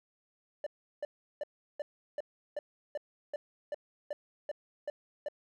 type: tone bursts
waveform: triangle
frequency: 589 Hz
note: D5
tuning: 5 cents sharp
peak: -31 dBFS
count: 13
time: 0.64-5.285 s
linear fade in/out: 2 ms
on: 25 ms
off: 360 ms
effects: none